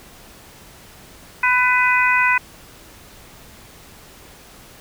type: harmonic tone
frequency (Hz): 499.7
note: B4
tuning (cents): +20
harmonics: 2 / 3 / 4 / 5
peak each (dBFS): -19 / -19 / -19 / -19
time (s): 1.43-2.38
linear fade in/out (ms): 5
effects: pink hiss -44 dBFS RMS until 4.8 s